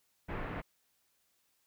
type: low-pass noise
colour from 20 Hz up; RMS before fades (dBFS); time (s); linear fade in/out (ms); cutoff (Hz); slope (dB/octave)
pink; -39; 0.28-0.62; 20; 2200; 24
effects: white hiss -75 dBFS RMS until 1.66 s